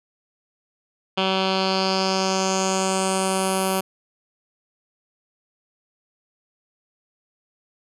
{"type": "tone with low-pass filter sweep", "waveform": "10% pulse", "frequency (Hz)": 190.1, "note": "F#3", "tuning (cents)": 47, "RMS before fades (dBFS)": -22, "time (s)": [1.17, 3.81], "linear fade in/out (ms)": 10, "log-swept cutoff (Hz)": [3400, 12000], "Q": 3.9, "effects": []}